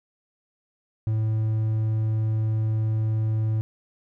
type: tone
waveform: triangle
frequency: 109.6 Hz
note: A2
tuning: 6 cents flat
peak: -19 dBFS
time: 1.07-3.61 s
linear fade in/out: 0 ms
effects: none